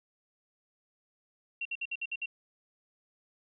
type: tone bursts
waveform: sine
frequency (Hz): 2741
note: F7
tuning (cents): -33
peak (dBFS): -32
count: 7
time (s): 1.61-2.259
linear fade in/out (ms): 5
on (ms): 43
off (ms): 58
effects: none